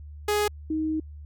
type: tone pair in turn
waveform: sawtooth / sine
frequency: 417 / 313 Hz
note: G#4 / D#4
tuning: +7 / +10 cents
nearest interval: perfect fourth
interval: 497 cents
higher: first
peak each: -18 / -24 dBFS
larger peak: first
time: 0.28-0.48 / 0.7-1 s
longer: second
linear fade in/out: 5 ms
effects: added 74 Hz sine -39 dBFS peak until 1.25 s